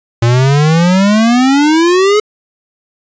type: exponential sweep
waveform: square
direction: up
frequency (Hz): 115 to 429.9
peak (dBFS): -7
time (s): 0.22-2.2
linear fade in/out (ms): 5
effects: resampled to 16000 Hz + 8-bit